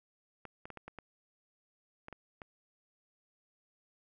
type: clicks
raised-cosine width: 0.5 ms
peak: -30 dBFS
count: 9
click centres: 0.453 / 0.655 / 0.703 / 0.773 / 0.88 / 0.987 / 2.084 / 2.127 / 2.418 s
effects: none